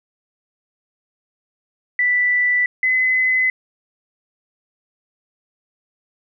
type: tone pair in turn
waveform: sine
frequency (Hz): 1975.5 / 2028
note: B6 / B6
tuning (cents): 0 / +45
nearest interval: unison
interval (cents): 45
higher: second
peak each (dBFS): -14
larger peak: neither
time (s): 1.99-2.66 / 2.83-3.5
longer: neither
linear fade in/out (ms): 2
effects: none